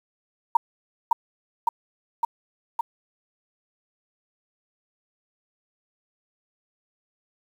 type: tone with echo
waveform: sine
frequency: 932.3 Hz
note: A#5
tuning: in tune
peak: -12 dBFS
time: 0.55-0.57 s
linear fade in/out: 5 ms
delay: 560 ms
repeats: 4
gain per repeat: -2 dB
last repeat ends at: 2.81 s
effects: 8-bit